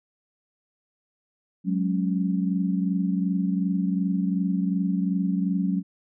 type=chord; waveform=sine; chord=F# suspended second; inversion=none; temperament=equal; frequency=185 / 207.7 / 277.2 Hz; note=F#3 / G#3 / C#4; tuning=0 / 0 / 0 cents; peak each=-23 / -29 / -29 dBFS; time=1.64-5.83 s; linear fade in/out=50 ms; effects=none